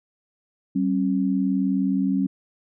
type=tone pair together; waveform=sine; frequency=191.9 / 271.4 Hz; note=G3 / C#4; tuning=-37 / -36 cents; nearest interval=tritone; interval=601 cents; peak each=-22 dBFS; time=0.75-2.27 s; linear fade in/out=10 ms; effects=none